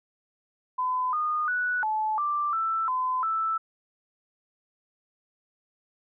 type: tone with pitch steps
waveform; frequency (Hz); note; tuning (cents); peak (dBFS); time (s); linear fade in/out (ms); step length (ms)
sine; 1012 / 1226 / 1476 / 865 / 1178 / 1327 / 1019 / 1320; B5 / D#6 / F#6 / A5 / D6 / E6 / C6 / E6; +42 / -26 / -5 / -30 / +5 / +11 / -46 / +2; -24; 0.78-3.58; 10; 350
effects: none